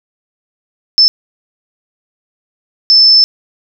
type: tone bursts at uneven times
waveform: sine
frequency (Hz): 5274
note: E8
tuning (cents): 0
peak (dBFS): -3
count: 2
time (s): 0.98-1.08 / 2.9-3.24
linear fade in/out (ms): 0
effects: none